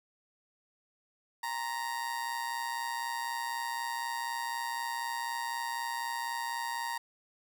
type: tone with amplitude modulation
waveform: 30% pulse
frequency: 932.3 Hz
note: A#5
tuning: in tune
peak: -28 dBFS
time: 1.43-6.98 s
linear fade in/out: 5 ms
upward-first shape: sine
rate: 124 Hz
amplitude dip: 65%
effects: none